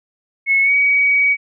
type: tone with pitch glide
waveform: sine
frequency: 2190 to 2262 Hz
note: C#7 to C#7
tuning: -22 to +34 cents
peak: -11 dBFS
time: 0.46-1.37 s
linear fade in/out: 50 ms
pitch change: +56 cents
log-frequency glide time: 0.62-0.73 s
effects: none